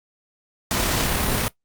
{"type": "noise with amplitude modulation", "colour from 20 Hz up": "pink", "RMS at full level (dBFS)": -21, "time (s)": [0.71, 1.48], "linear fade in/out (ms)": 0, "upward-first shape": "sine", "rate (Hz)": 34.6, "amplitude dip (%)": 25, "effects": ["noise-tail reverb RT60 0.1 s tail -17 dB re dry", "Opus 48 kbps"]}